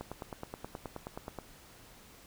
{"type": "click train", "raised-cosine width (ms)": 1, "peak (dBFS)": -25, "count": 14, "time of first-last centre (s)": [0.01, 1.387], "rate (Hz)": 9.44, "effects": ["pink hiss -56 dBFS RMS until 2.26 s"]}